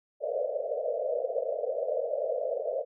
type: band-pass noise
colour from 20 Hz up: white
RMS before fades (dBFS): -31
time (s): 0.2-2.85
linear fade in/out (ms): 50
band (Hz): 460 to 650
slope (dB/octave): 96
effects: none